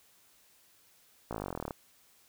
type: slowing click train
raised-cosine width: 1 ms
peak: -22 dBFS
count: 19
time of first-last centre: 1.31-1.708 s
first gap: 17 ms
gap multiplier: 1.03
effects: white hiss -64 dBFS RMS until 2.28 s